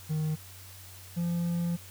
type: tone pair in turn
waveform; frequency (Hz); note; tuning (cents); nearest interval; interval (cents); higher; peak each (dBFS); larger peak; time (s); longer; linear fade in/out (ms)
triangle; 155.2 / 171.64; D#3 / F3; -4 / -30; major second; 174; second; -25; neither; 0.09-0.36 / 1.16-1.77; second; 20
effects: added 93 Hz sine -49 dBFS peak until 1.9 s + white hiss -50 dBFS RMS until 1.9 s

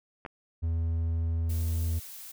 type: clicks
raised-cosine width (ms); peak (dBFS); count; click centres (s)
0.5; -25; 2; 0.251 / 0.262
type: tone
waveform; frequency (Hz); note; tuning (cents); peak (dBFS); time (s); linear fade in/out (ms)
triangle; 82.41; E2; 0; -24; 0.62-2; 20
type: noise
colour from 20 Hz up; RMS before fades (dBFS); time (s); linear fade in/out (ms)
blue; -44; 1.49-2.32; 10
effects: none

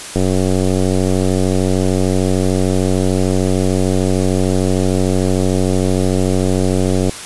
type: click train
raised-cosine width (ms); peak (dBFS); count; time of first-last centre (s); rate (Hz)
2; -3; 648; 0.16-7.095; 93.3
effects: white hiss -29 dBFS RMS until 7.25 s + resampled to 24000 Hz

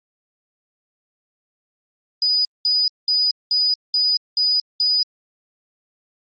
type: tone bursts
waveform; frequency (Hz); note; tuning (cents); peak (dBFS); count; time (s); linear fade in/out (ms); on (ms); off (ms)
sine; 4956; D#8; -8; -15; 7; 2.22-5.03; 2; 230; 200
effects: Opus 32 kbps

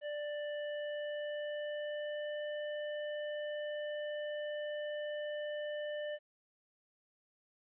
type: tone with pitch glide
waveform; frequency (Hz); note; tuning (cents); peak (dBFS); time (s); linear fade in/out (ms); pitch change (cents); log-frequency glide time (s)
square; 590 to 595.8; D5 to D5; +8 to +25; -38; 0.01-6.19; 50; +17; 0.55-2.44
effects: resampled to 8000 Hz + 13-bit

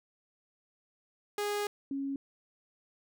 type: tone pair in turn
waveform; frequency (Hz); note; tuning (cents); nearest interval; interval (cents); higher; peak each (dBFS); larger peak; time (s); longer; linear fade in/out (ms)
sawtooth / sine; 412.5 / 275.3; G#4 / C#4; -12 / -12; perfect fifth; 700; first; -27 / -32; first; 1.38-1.67 / 1.91-2.16; first; 2
effects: none

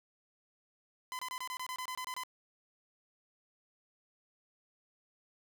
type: tone bursts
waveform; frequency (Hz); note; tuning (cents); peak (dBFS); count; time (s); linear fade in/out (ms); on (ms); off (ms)
sawtooth; 1016; B5; +49; -34; 12; 1.12-2.235; 0; 70; 25
effects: none

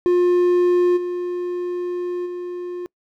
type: tone with level steps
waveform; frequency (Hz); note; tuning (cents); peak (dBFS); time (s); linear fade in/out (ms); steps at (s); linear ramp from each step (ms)
triangle; 355.3; F4; +30; -11 / -20 / -24; 0.06-2.86; 0; 0.96 / 2.25; 20
effects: noise-tail reverb RT60 0.1 s tail -26 dB re dry

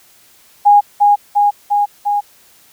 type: tone with echo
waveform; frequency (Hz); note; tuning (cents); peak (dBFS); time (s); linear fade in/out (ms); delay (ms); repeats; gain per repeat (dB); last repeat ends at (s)
sine; 821; G#5; -20; -4; 0.65-0.81; 20; 350; 4; -2; 2.21
effects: white hiss -48 dBFS RMS until 2.72 s

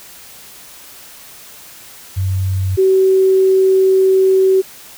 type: tone pair in turn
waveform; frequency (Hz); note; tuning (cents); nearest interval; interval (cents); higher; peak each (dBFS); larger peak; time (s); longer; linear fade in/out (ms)
sine; 94.8 / 380.4; F#2 / F#4; +43 / +48; 2 octaves; 2405; second; -14 / -8; second; 2.16-2.77 / 2.77-4.62; second; 20
effects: white hiss -38 dBFS RMS until 4.97 s

